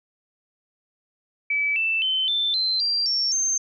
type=tone with pitch steps; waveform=sine; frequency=2298 / 2655 / 3067 / 3544 / 4095 / 4731 / 5466 / 6315 Hz; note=D7 / E7 / G7 / A7 / C8 / D8 / F8 / G8; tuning=-38 / +12 / -38 / +12 / -38 / +12 / -38 / +12 cents; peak=-20 dBFS; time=1.5-3.58 s; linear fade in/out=5 ms; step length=260 ms; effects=none